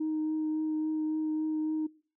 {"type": "tone with vibrato", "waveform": "sine", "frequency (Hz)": 311.1, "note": "D#4", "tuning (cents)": 0, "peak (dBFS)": -27, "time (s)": [0, 1.87], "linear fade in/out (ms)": 10, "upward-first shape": "triangle", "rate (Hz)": 3.6, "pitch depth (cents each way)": 12, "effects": ["noise-tail reverb RT60 0.4 s tail -22 dB re dry", "tanh soft clip ceiling -25 dBFS"]}